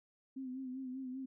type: tone with vibrato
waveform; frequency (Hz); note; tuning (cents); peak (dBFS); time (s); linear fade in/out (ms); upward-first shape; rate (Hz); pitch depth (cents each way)
sine; 259.6; C4; -13; -40; 0.36-1.26; 10; sine; 5.1; 52
effects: none